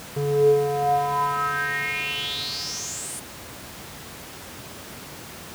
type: tone with band-pass filter sweep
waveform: square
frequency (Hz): 143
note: D3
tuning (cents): -46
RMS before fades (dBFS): -24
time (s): 0.16-3.2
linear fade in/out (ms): 10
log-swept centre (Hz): 300 to 9700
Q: 6.9
effects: pink hiss -39 dBFS RMS until 5.54 s + high-pass 80 Hz 12 dB/octave